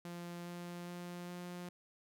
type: tone with pitch steps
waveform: sawtooth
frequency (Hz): 173.4 / 174.61 / 175.82 / 177.04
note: F3 / F3 / F3 / F3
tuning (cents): -12 / 0 / +12 / +24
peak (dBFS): -40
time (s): 0.05-1.69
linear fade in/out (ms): 2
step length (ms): 410
effects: none

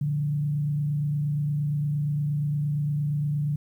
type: tone with frequency modulation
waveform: sine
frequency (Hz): 146.83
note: D3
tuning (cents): 0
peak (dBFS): -23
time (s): 0.01-3.56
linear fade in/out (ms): 5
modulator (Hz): 28.6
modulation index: 0.38
effects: 10-bit

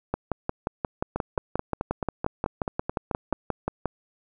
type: two click trains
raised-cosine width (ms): 1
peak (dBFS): -13 / -11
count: 11 / 22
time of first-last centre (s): 1.16-3.329 / 0.14-3.857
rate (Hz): 4.61 / 5.65
effects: none

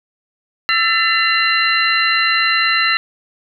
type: tone cluster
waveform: sine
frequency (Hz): 1333 / 1779 / 2027 / 2768 / 4063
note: E6 / A6 / B6 / F7 / B7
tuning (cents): +19 / +19 / +45 / -16 / +48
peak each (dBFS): -19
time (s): 0.69-2.97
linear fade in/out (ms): 0
effects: none

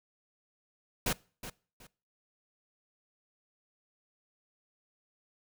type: noise with echo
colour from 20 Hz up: pink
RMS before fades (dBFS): -30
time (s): 1.06-1.13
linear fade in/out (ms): 5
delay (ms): 370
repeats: 2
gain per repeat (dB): -12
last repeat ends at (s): 1.87
effects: noise-tail reverb RT60 0.4 s tail -23 dB re dry

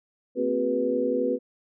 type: tone cluster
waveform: sine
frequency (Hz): 230.8 / 261.9 / 367.1 / 411 / 490.6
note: A#3 / C4 / F#4 / G#4 / B4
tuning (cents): -17 / +2 / -14 / -18 / -12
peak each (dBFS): -34 / -28 / -30 / -33 / -25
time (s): 0.35-1.39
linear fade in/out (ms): 50
effects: none

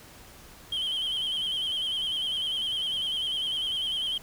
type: tone with vibrato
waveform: sine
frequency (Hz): 3136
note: G7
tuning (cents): 0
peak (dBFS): -25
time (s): 0.72-4.18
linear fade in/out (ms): 5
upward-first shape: square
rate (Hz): 10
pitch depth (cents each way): 49
effects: tanh soft clip ceiling -25 dBFS + pink hiss -50 dBFS RMS until 4.22 s

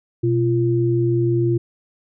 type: tone pair together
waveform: sine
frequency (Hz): 123.32 / 344.2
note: B2 / F4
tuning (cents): -2 / -25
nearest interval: octave + tritone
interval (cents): 1777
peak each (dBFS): -18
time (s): 0.23-1.58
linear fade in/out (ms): 10
effects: none

